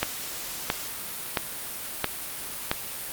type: click train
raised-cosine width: 0.3 ms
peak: -6 dBFS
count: 5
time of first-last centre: 0.03-2.715 s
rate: 1.49 Hz
effects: white hiss -35 dBFS RMS until 3.12 s + Opus 48 kbps